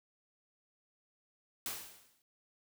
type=noise with exponential decay; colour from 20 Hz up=white; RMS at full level=-37 dBFS; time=1.66-2.22 s; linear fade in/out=1 ms; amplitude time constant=120 ms; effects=none